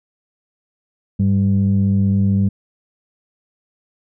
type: tone pair together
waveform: sine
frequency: 100.29 / 196 Hz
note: G2 / G3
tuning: +40 / 0 cents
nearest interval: octave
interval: 1160 cents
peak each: -14 dBFS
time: 1.19-2.49 s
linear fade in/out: 10 ms
effects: tanh soft clip ceiling -8 dBFS